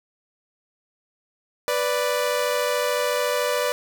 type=tone pair together; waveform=sawtooth; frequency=493.5 / 587.3 Hz; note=B4 / D5; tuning=-1 / 0 cents; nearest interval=minor third; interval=301 cents; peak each=-20 dBFS; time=1.68-3.72 s; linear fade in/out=0 ms; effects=7-bit